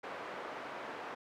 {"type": "band-pass noise", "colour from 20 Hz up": "pink", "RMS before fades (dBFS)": -44, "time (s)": [0.03, 1.15], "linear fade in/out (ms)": 10, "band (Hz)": [460, 1700], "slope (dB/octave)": 12, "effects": []}